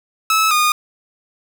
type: tone pair in turn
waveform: sawtooth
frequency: 1300 / 1224.8 Hz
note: E6 / D#6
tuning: -24 / -28 cents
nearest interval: minor second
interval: 104 cents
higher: first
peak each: -9 dBFS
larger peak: neither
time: 0.3-0.51 / 0.51-0.72 s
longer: neither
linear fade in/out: 2 ms
effects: none